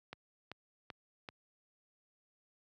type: click train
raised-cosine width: 0.3 ms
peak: -28 dBFS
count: 4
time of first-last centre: 0.13-1.288 s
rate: 2.59 Hz
effects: high-pass 80 Hz 12 dB/octave